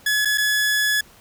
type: tone with dropouts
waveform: sawtooth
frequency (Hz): 1700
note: G#6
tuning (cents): +40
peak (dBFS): -14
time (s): 0.06-1.01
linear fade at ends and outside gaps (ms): 5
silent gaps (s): 0.25-0.254 / 0.376-0.38
effects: pink hiss -50 dBFS RMS until 1.2 s